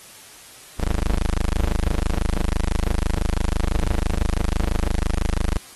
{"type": "tone", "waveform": "20% pulse", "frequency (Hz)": 26, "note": "G#0", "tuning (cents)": 3, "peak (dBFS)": -14, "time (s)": [0.79, 5.58], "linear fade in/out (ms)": 10, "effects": ["white hiss -44 dBFS RMS until 5.75 s", "AAC 32 kbps"]}